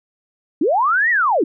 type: linear two-way sweep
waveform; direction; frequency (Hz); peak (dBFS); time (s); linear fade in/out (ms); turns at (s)
sine; up then down; 258.2 to 1975.5 to 258.2; -13; 0.61-1.44; 5; 1.1
effects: none